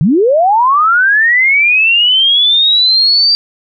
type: linear sweep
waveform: sine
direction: up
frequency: 131.6 to 4699 Hz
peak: -6 dBFS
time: 0.01-3.35 s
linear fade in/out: 0 ms
effects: none